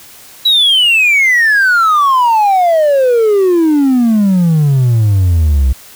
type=exponential sweep; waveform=triangle; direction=down; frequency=3951 to 62.7 Hz; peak=-4 dBFS; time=0.45-5.73 s; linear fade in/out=10 ms; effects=tanh soft clip ceiling -1 dBFS + white hiss -37 dBFS RMS until 5.95 s